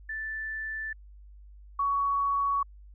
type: tone pair in turn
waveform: sine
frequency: 1760 / 1121.3 Hz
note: A6 / C#6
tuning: 0 / +20 cents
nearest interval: minor sixth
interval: 780 cents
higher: first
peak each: -32 / -24 dBFS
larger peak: second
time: 0.09-0.93 / 1.79-2.63 s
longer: neither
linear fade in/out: 5 ms
effects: added 50 Hz sine -47 dBFS peak until 2.94 s